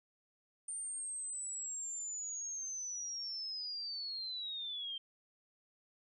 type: linear sweep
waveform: sine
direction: down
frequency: 8960 to 3136 Hz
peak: -39 dBFS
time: 0.68-4.98 s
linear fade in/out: 5 ms
effects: none